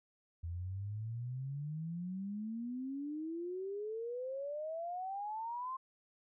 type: exponential sweep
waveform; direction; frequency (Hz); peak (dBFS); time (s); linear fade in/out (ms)
sine; up; 82.41 to 1063; -38; 0.43-5.77; 10
effects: none